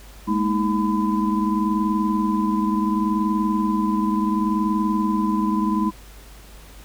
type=tone cluster; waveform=sine; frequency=207.8 / 228.5 / 317.1 / 1008 Hz; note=G#3 / A#3 / D#4 / B5; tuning=+1 / -34 / +33 / +35 cents; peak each=-21 / -27 / -24 / -25 dBFS; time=0.27-5.91 s; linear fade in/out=20 ms; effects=added 50 Hz sine -42 dBFS peak until 6.84 s + pink hiss -47 dBFS RMS until 6.84 s